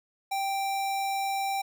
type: tone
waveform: square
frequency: 784 Hz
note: G5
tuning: in tune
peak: -28 dBFS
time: 0.31-1.62 s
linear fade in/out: 10 ms
effects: none